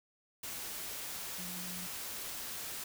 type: tone in noise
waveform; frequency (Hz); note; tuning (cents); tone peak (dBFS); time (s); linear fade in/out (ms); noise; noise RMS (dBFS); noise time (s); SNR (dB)
sine; 180; F#3; -47; -46; 1.38-1.87; 5; white; -42; 0.43-2.84; -7
effects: none